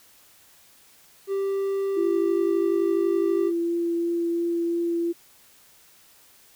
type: tone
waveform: triangle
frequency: 392 Hz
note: G4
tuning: in tune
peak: -21 dBFS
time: 1.27-3.52 s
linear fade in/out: 50 ms
type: tone with vibrato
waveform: sine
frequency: 340 Hz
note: F4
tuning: 46 cents flat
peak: -22 dBFS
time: 1.96-5.13 s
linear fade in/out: 20 ms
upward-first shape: triangle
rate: 2.9 Hz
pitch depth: 10 cents each way
effects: white hiss -55 dBFS RMS until 6.55 s